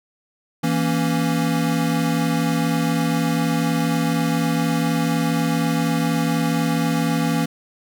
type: chord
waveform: square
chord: A# diminished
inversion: second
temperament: equal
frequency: 164.81 / 233.1 / 277.2 Hz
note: E3 / A#3 / C#4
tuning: 0 / 0 / 0 cents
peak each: -22 / -24 / -24 dBFS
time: 0.63-7.46 s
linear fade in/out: 10 ms
effects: none